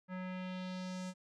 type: tone with low-pass filter sweep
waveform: square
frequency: 184.3 Hz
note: F#3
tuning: 7 cents flat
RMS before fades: -42 dBFS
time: 0.08-1.14 s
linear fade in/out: 50 ms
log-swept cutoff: 1700 to 8000 Hz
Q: 1.8
effects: none